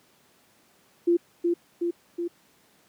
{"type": "tone with echo", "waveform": "sine", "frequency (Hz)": 344.3, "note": "F4", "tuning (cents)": -25, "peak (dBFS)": -17, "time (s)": [1.07, 1.17], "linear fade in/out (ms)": 10, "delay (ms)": 370, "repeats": 3, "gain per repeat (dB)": -3, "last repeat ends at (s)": 2.28, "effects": ["pink hiss -61 dBFS RMS until 2.88 s", "high-pass 150 Hz 12 dB/octave"]}